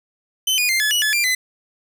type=tone with pitch steps; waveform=sawtooth; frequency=3054 / 2455 / 2097 / 1714 / 2929 / 1718 / 2379 / 2024 Hz; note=G7 / D#7 / C7 / A6 / F#7 / A6 / D7 / B6; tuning=-46 / -24 / +3 / -46 / -18 / -42 / +22 / +42 cents; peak=-13 dBFS; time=0.47-1.35 s; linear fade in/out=5 ms; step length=110 ms; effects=none